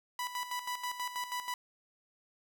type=tone with tremolo; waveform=sawtooth; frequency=987.8 Hz; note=B5; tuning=in tune; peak=-30 dBFS; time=0.19-1.54 s; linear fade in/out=2 ms; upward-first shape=square; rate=6.2 Hz; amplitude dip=65%; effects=none